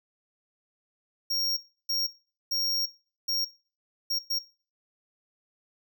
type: tone bursts at uneven times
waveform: square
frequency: 5570 Hz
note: F8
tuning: 5 cents flat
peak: -26 dBFS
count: 6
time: 1.3-1.57 / 1.89-2.07 / 2.51-2.86 / 3.28-3.45 / 4.1-4.19 / 4.3-4.39 s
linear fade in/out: 10 ms
effects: noise-tail reverb RT60 0.4 s tail -20 dB re dry